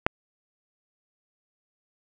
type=click; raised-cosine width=0.5 ms; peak=-4 dBFS; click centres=0.065 s; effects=none